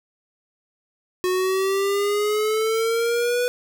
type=exponential sweep; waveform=square; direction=up; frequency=364.3 to 493.9 Hz; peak=-20 dBFS; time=1.24-3.48 s; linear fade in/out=0 ms; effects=none